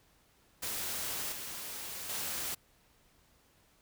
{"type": "noise with level steps", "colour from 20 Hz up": "white", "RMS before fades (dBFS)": [-37, -42, -37], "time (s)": [0.62, 2.55], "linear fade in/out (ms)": 10, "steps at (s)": [1.32, 2.09], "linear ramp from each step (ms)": 5, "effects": ["pink hiss -67 dBFS RMS until 3.81 s"]}